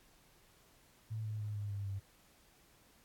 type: tone with pitch steps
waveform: sine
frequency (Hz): 110 / 107.55 / 105.15 / 102.81 / 100.52 / 98.28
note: A2 / A2 / G#2 / G#2 / G2 / G2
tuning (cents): 0 / -39 / +22 / -17 / +44 / +5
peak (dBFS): -37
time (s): 1.1-2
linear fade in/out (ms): 20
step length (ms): 150
effects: pink hiss -66 dBFS RMS until 3.04 s + AAC 64 kbps